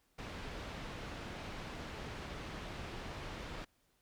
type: low-pass noise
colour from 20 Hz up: pink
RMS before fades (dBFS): -45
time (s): 0.18-3.65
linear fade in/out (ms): 10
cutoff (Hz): 3600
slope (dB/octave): 12
effects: pink hiss -75 dBFS RMS until 4.01 s